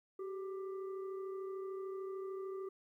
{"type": "tone with frequency modulation", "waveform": "sine", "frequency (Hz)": 382.8, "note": "G4", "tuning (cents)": -41, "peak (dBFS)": -40, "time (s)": [0.19, 2.69], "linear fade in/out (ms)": 5, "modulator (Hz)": 799, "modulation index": 0.45, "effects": ["13-bit"]}